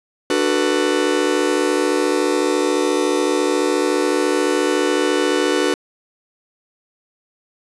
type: chord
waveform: 45% pulse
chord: B minor seventh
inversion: first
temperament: just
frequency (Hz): 296.3 / 370.4 / 444.5 / 493.9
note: D4 / F#4 / A4 / B4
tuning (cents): +15 / +2 / +18 / 0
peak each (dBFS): -21 / -20 / -23 / -22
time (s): 0.3-5.74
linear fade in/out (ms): 2
effects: resampled to 24000 Hz + 8-bit